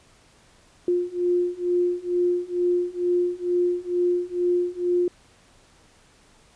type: beating tone pair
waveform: sine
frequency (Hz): 353 / 355.2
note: F4 / F4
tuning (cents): +19 / +29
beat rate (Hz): 2.2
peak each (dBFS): -24 / -23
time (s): 0.88-5.08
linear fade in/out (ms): 2
effects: pink hiss -56 dBFS RMS until 6.55 s + resampled to 22050 Hz